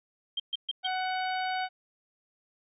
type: tone bursts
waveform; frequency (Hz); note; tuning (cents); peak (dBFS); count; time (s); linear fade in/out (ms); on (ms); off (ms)
sine; 3174; G7; +21; -28; 4; 0.37-0.872; 5; 28; 130
type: harmonic tone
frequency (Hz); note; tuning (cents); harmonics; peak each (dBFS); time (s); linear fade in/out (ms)
745; F#5; +12; 1 / 2 / 3 / 4 / 5 / 6; -30 / -36 / -40 / -42 / -44 / -46; 0.83-1.69; 50
effects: none